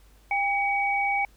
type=tone pair together; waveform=sine; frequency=800.4 / 2264 Hz; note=G5 / C#7; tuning=+36 / +36 cents; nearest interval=octave + tritone; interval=1800 cents; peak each=-25 dBFS; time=0.31-1.25 s; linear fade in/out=2 ms; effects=added 50 Hz sine -54 dBFS peak until 1.36 s + pink hiss -61 dBFS RMS until 1.36 s